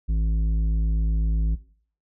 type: tone with tanh clipping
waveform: sine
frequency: 54 Hz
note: A1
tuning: 32 cents flat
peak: -21 dBFS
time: 0.08-1.56 s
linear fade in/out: 20 ms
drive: 9 dB
effects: noise-tail reverb RT60 0.5 s tail -18 dB re dry